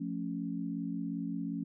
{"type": "chord", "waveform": "sine", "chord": "F augmented", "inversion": "none", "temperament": "equal", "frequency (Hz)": [174.61, 220, 277.2], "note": ["F3", "A3", "C#4"], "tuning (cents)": [0, 0, 0], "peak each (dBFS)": [-38, -39, -37], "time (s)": [0, 1.64], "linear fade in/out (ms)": 10, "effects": []}